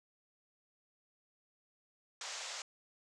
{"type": "band-pass noise", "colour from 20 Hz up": "white", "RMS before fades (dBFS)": -44, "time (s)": [2.21, 2.62], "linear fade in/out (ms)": 2, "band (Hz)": [500, 7500], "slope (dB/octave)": 48, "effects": []}